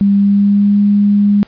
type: tone with pitch glide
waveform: sine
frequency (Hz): 200 to 204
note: G3 to G#3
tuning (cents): +35 to -31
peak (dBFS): -7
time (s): 0.01-1.43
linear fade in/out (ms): 0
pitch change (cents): +34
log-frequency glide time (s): 0.14-0.8
effects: pink hiss -45 dBFS RMS until 1.47 s + resampled to 11025 Hz

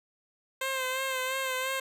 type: tone with vibrato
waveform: 10% pulse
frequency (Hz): 523.3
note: C5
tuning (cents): 0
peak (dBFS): -21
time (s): 0.61-1.8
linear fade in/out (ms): 5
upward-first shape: sine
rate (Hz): 2.9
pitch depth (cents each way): 36
effects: none

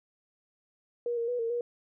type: tone with pitch steps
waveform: sine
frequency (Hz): 477.4 / 465.5 / 489 / 458.8 / 479.1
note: A#4 / A#4 / B4 / A#4 / A#4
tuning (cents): +41 / -2 / -17 / -28 / +47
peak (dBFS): -28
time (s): 1.06-1.61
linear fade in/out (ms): 2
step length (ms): 110
effects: none

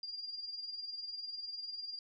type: tone with tremolo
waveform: sine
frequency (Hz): 4797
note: D8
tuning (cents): +36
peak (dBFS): -38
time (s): 0.03-1.99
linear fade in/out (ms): 2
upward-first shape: sine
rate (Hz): 20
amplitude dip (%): 60
effects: none

